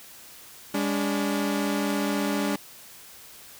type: tone pair together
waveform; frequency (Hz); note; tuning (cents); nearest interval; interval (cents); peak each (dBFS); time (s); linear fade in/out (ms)
sawtooth; 203.2 / 287.4; G#3 / D4; -38 / -37; tritone; 601; -23; 0.74-2.56; 5
effects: white hiss -47 dBFS RMS until 3.59 s